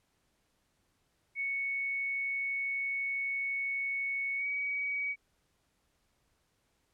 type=tone with pitch glide; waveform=sine; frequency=2217 to 2262 Hz; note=C#7 to C#7; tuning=0 to +34 cents; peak=-31 dBFS; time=1.35-5.16 s; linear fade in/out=50 ms; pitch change=+34 cents; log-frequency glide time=4.37-4.46 s; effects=pink hiss -75 dBFS RMS until 6.93 s + low-pass 12000 Hz 12 dB/octave